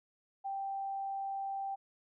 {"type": "tone", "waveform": "sine", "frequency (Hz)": 784, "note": "G5", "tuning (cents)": 0, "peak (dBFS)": -35, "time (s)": [0.44, 1.76], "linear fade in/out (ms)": 20, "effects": []}